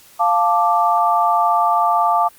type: chord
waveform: sine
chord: D minor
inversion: first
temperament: equal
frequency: 698.5 / 880 / 1174.7 Hz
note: F5 / A5 / D6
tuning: 0 / 0 / 0 cents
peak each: -17 dBFS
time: 0.19-2.29 s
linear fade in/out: 20 ms
effects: white hiss -47 dBFS RMS until 2.38 s + Opus 48 kbps